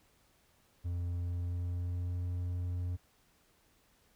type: tone with pitch glide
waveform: triangle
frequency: 87.31 to 88.78 Hz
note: F2 to F2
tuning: 0 to +29 cents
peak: -31 dBFS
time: 0.84-2.97 s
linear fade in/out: 20 ms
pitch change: +29 cents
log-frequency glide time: 1.12-2.22 s
effects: pink hiss -69 dBFS RMS until 4.15 s